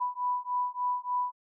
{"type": "beating tone pair", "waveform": "sine", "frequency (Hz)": [987.8, 991.2], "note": ["B5", "B5"], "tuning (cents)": [0, 6], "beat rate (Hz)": 3.4, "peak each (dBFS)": -31, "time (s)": [0, 1.32], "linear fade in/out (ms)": 20, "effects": []}